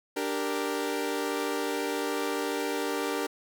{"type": "chord", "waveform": "sawtooth", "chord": "G minor", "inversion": "second", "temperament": "equal", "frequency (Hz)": [293.7, 392, 466.2], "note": ["D4", "G4", "Bb4"], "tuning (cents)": [0, 0, 0], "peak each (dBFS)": -29, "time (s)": [0.16, 3.27], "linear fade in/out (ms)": 10, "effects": []}